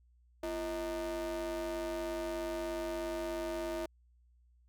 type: ring-modulated tone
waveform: square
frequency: 146.2 Hz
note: D3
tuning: 7 cents flat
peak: -33 dBFS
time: 0.43-3.86 s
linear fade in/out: 5 ms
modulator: 487 Hz
effects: added 60 Hz sine -63 dBFS peak until 4.68 s